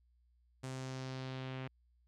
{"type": "tone with low-pass filter sweep", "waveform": "sawtooth", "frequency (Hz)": 130.81, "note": "C3", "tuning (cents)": 0, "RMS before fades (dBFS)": -43, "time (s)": [0.63, 1.68], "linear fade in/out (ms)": 10, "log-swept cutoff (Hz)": [8600, 2600], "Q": 1.8, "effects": ["added 60 Hz sine -68 dBFS peak until 2.07 s"]}